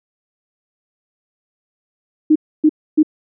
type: tone bursts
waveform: sine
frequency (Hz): 308.1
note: D#4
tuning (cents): -17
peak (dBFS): -7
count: 3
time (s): 2.3-3.031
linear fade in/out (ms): 10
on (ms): 57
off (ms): 280
effects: none